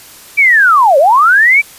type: linear two-way sweep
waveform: sine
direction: down then up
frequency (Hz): 2356 to 523.3 to 2356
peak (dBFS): -4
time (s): 0.37-1.62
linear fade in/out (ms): 20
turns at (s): 0.98
effects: white hiss -36 dBFS RMS until 1.78 s + resampled to 32000 Hz